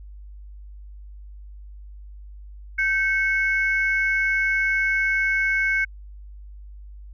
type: tone pair together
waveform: sine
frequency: 1555.6 / 2200 Hz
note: G6 / C#7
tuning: -14 / -14 cents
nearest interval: tritone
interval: 600 cents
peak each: -21 / -21 dBFS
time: 2.78-5.85 s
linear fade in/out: 10 ms
effects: tanh soft clip ceiling -11 dBFS + added 50 Hz sine -38 dBFS peak until 7.13 s